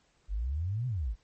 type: exponential two-way sweep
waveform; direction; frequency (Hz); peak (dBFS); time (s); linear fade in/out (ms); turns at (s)
sine; up then down; 45.64 to 130.9 to 45.64; -29; 0.28-1.16; 50; 0.87
effects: pink hiss -69 dBFS RMS until 1.23 s + MP3 32 kbps